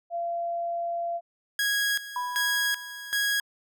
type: tone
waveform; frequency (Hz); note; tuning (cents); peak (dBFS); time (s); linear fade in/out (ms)
sine; 685; F5; -34; -27; 0.1-1.21; 50
type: tone with tremolo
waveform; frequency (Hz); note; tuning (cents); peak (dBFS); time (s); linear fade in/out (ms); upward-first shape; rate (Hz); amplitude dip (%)
sawtooth; 1652; G#6; -10; -20; 1.59-3.4; 2; square; 1.3; 80
type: tone with exponential decay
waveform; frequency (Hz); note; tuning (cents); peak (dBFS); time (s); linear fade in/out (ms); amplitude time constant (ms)
sine; 987.8; B5; 0; -26; 2.16-3.41; 2; 270
effects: none